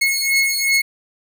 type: beating tone pair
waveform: sawtooth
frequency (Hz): 2176 / 2178.7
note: C#7 / C#7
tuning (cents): -33 / -31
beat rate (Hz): 2.7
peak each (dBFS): -15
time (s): 0.01-0.82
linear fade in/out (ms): 10
effects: none